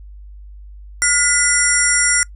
sine tone cluster, 1426 / 2000 / 5620 / 7380 / 9240 Hz, F6 / B6 / F8 / A#8 / D9, +36 / +21 / +10 / -18 / -29 cents, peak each -19 dBFS, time 1.02-2.23 s, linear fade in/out 0 ms, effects noise-tail reverb RT60 0.1 s tail -23 dB re dry + added 50 Hz sine -34 dBFS peak until 2.35 s

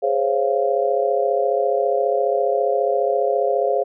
sine chord, Db major seventh, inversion second, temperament just, 415.8 / 519.7 / 554.4 / 693 Hz, Ab4 / C5 / Db5 / F5, +2 / -12 / 0 / -14 cents, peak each -22 dBFS, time 0.02-3.84 s, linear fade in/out 20 ms, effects none

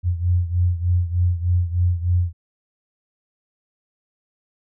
sine beating tone pair, 87.5 / 90.8 Hz, F2 / F#2, +4 / -32 cents, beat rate 3.3 Hz, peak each -18 / -22 dBFS, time 0.03-2.33 s, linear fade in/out 50 ms, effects none

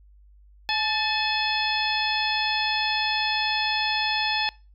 harmonic tone with a mistuned harmonic, 857 Hz, A5, 46 cents flat, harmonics 1 / 2 / 3 / 4 / 5 / 6, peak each -28 / -30 / -29 / -29 / -31 / -32 dBFS, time 0.69-4.49 s, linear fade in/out 0 ms, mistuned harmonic 2, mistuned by +56 cents, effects noise-tail reverb RT60 0.3 s tail -23 dB re dry + added 50 Hz sine -50 dBFS peak until 4.74 s

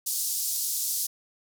white band-pass noise, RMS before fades -29 dBFS, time 0.06-1.07 s, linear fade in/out 10 ms, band 4800 to 15000 Hz, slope 24 dB/octave, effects none

